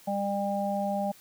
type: harmonic tone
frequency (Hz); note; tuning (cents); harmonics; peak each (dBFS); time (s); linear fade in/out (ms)
200; G3; +35; 1 / 3 / 4; -31 / -31 / -31; 0.07-1.12; 10
effects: white hiss -55 dBFS RMS until 1.2 s